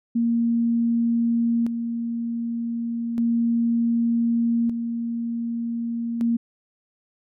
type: tone with tremolo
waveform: sine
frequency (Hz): 233.1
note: A#3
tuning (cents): 0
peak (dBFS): -18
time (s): 0.15-6.37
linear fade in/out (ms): 10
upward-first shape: square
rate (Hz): 0.33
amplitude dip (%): 50
effects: none